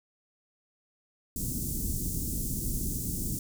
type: band-stop noise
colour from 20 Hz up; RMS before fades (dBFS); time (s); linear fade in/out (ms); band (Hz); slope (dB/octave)
pink; -32; 1.36-3.39; 2; 290 to 7000; 24
effects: none